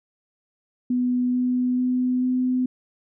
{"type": "tone with pitch steps", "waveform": "sine", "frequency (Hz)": [248.3, 250, 251.8, 253.5], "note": ["B3", "B3", "B3", "B3"], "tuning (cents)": [9, 21, 34, 45], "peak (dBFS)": -19, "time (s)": [0.9, 2.66], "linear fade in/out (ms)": 5, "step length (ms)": 440, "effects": []}